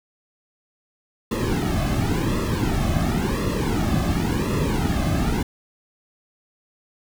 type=noise with flanger; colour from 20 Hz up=brown; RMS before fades=-22 dBFS; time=1.31-5.43 s; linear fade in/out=5 ms; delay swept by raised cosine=1.3 to 2.16 ms; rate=0.93 Hz; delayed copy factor=-0.85; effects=none